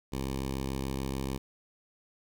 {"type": "tone with notch filter", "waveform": "10% pulse", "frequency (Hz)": 66.9, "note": "C2", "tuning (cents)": 39, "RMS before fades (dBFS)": -34, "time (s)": [0.12, 1.38], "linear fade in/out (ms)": 10, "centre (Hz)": 1500, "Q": 1.7, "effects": []}